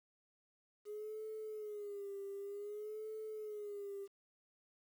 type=tone with vibrato; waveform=triangle; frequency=415.3 Hz; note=G#4; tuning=in tune; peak=-39 dBFS; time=0.85-4.08 s; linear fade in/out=50 ms; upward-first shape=sine; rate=0.54 Hz; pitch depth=81 cents each way; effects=tanh soft clip ceiling -40 dBFS + 11-bit